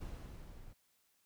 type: noise with level ramp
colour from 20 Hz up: brown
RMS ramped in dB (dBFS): -43 to -55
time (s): 0-0.74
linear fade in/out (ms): 20
effects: white hiss -75 dBFS RMS until 1.25 s